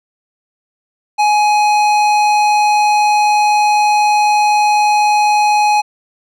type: tone with tanh clipping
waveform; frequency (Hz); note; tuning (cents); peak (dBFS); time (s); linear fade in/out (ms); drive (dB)
sine; 838; G#5; +15; -11; 1.18-5.82; 20; 16
effects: none